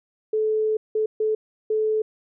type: tone bursts at uneven times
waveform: sine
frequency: 433.5 Hz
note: A4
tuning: 26 cents flat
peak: -19 dBFS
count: 4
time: 0.33-0.77 / 0.95-1.06 / 1.2-1.35 / 1.7-2.02 s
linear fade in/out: 5 ms
effects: none